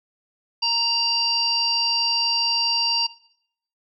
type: harmonic tone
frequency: 932.3 Hz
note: A#5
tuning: in tune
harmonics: 1 / 3 / 5 / 6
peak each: -28 / -26 / -20 / -32 dBFS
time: 0.62-3.07 s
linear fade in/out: 10 ms
effects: noise-tail reverb RT60 0.7 s tail -19 dB re dry